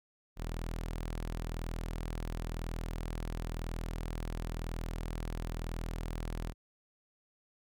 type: tone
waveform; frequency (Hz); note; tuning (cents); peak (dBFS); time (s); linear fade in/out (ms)
sawtooth; 40.98; E1; -9; -32; 0.36-6.54; 50
effects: none